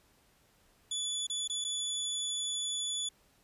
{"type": "tone with dropouts", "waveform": "25% pulse", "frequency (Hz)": 3448, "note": "A7", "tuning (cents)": -36, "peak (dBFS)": -29, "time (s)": [0.91, 3.09], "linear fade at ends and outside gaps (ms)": 5, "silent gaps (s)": [[1.269, 1.298], [1.477, 1.497], [1.643, 1.647]], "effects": ["pink hiss -67 dBFS RMS until 3.43 s", "resampled to 32000 Hz"]}